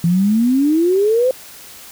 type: exponential sweep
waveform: sine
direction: up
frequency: 165.5 to 527 Hz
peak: -11 dBFS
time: 0.04-1.31 s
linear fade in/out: 2 ms
effects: white hiss -38 dBFS RMS until 1.91 s